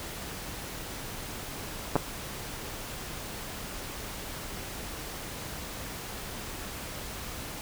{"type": "clicks", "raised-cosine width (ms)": 1, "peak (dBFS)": -10, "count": 2, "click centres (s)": [1.956, 1.963], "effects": ["pink hiss -39 dBFS RMS until 7.61 s"]}